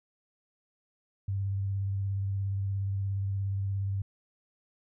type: tone with vibrato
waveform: sine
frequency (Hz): 98.2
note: G2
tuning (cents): +4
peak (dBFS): -28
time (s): 1.28-4.02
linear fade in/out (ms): 5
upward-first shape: square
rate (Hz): 17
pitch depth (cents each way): 17
effects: none